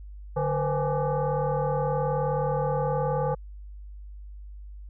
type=tone with frequency modulation; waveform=sine; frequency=185 Hz; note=F#3; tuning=in tune; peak=-23 dBFS; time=0.36-3.35 s; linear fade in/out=10 ms; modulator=331 Hz; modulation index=2.3; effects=added 50 Hz sine -39 dBFS peak until 4.89 s